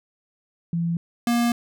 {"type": "tone pair in turn", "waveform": ["sine", "square"], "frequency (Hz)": [168.9, 237.1], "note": ["E3", "A#3"], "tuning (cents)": [42, 30], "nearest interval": "tritone", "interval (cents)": 588, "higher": "second", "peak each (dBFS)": [-21, -19], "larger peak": "second", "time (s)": [[0.73, 0.97], [1.27, 1.52]], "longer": "second", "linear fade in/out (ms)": 2, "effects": []}